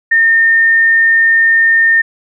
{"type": "tone", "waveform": "sine", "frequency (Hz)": 1820, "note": "A#6", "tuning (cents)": -42, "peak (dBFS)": -6, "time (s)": [0.11, 2.02], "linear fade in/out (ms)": 10, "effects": []}